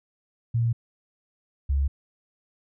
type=tone pair in turn; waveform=sine; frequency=116.54 / 69.3 Hz; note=A#2 / C#2; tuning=0 / 0 cents; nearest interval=major sixth; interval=900 cents; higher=first; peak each=-20 dBFS; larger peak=neither; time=0.54-0.73 / 1.69-1.88 s; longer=neither; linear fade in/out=10 ms; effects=none